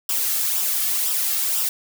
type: noise with flanger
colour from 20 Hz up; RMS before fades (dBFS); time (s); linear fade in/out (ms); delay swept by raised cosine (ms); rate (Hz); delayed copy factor
blue; -22; 0.09-1.69; 2; 0.46 to 2.06; 2; -0.55
effects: none